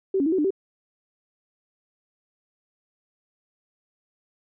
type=tone with pitch steps; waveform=sine; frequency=384.5 / 278.5 / 321.4 / 376.1 / 298.1 / 387 Hz; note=G4 / C#4 / E4 / F#4 / D4 / G4; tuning=-33 / +8 / -44 / +28 / +26 / -22 cents; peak=-19 dBFS; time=0.14-0.506 s; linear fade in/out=5 ms; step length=61 ms; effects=none